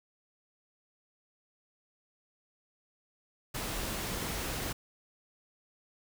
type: noise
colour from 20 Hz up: pink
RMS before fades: -36 dBFS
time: 3.54-4.73 s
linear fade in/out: 10 ms
effects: none